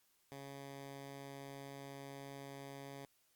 10% pulse tone, 138.59 Hz, C#3, in tune, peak -40 dBFS, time 0.32-3.05 s, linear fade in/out 0 ms, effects white hiss -75 dBFS RMS until 3.35 s + Opus 48 kbps

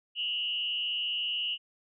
sine tone with frequency modulation, 2906 Hz, F#7, 32 cents flat, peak -29 dBFS, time 0.15-1.58 s, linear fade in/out 50 ms, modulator 169 Hz, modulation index 0.76, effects none

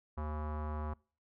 square tone with low-pass filter, 76 Hz, D#2, 40 cents flat, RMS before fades -38 dBFS, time 0.17-0.94 s, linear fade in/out 10 ms, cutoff 1100 Hz, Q 3.3, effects noise-tail reverb RT60 0.4 s tail -25 dB re dry

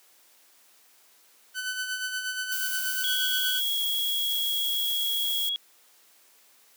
sawtooth tone with tremolo, 1508 Hz, F#6, 32 cents sharp, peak -24 dBFS, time 1.54-3.61 s, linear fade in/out 50 ms, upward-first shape sine, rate 8.4 Hz, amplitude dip 50%
violet noise, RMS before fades -32 dBFS, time 2.52-5.49 s, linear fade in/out 0 ms
sine tone, 3322 Hz, G#7, in tune, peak -26 dBFS, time 3.04-5.56 s, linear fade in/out 0 ms
effects white hiss -59 dBFS RMS until 6.76 s + high-pass 300 Hz 12 dB/octave

